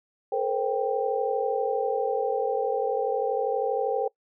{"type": "tone cluster", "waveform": "sine", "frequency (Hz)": [434.3, 474.6, 527, 787], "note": ["A4", "A#4", "C5", "G5"], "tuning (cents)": [-23, 31, 12, 7], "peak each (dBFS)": -29, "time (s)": [0.32, 4.08], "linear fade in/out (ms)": 5, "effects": ["noise-tail reverb RT60 0.1 s tail -23 dB re dry"]}